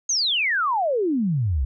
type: exponential sweep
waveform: sine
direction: down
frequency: 6645 to 60 Hz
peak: -19 dBFS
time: 0.09-1.65 s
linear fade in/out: 5 ms
effects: none